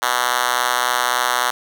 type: tone with high-pass filter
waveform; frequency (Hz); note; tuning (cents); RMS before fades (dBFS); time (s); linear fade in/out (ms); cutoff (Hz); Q
5% pulse; 123.5; B2; 0; -19; 0.02-1.51; 10; 1000; 0.95
effects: none